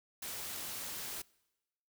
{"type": "noise", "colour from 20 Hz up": "white", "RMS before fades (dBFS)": -42, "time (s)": [0.22, 1.22], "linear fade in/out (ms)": 5, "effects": ["noise-tail reverb RT60 1.0 s tail -24 dB re dry"]}